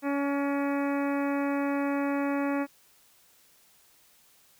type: harmonic tone with a mistuned harmonic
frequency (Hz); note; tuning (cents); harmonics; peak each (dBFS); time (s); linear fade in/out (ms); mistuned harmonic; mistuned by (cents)
281.8; C#4; +29; 1 / 2 / 3 / 4 / 5 / 6 / 7 / 8 / 9; -27 / -33 / -37 / -39 / -41 / -43 / -44 / -45 / -46; 0.02-2.67; 50; 7; -31
effects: white hiss -61 dBFS RMS until 4.59 s